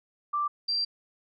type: tone pair in turn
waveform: sine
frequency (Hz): 1176 / 4717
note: D6 / D8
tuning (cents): +2 / +7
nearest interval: 2 octaves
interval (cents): 2405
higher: second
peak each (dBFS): -25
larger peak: neither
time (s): 0.33-0.48 / 0.68-0.85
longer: second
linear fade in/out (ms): 10
effects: none